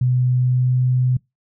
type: tone with pitch glide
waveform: sine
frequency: 125.8 to 126.75 Hz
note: B2 to B2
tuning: +32 to +45 cents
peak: -14 dBFS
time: 0.01-1.17 s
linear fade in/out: 5 ms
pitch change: +13 cents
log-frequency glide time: 0.38-0.78 s
effects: noise-tail reverb RT60 0.2 s tail -25 dB re dry